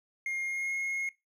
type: tone with pitch glide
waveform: triangle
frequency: 2131 to 2157 Hz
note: C7 to C#7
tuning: +31 to -48 cents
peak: -29 dBFS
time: 0.26-1.09 s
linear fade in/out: 2 ms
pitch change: +21 cents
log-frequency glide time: 0.45-0.74 s
effects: noise-tail reverb RT60 0.2 s tail -19 dB re dry